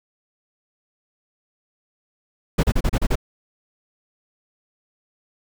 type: noise bursts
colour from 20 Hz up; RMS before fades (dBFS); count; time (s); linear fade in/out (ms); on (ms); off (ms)
brown; -17; 7; 2.58-3.156; 10; 54; 33
effects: none